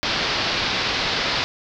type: low-pass noise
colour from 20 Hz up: white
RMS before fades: -23 dBFS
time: 0.03-1.44 s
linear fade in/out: 0 ms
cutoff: 5000 Hz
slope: 48 dB/octave
effects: none